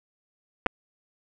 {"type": "clicks", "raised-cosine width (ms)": 0.5, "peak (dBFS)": -7, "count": 2, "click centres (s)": [0.662, 0.666], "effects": []}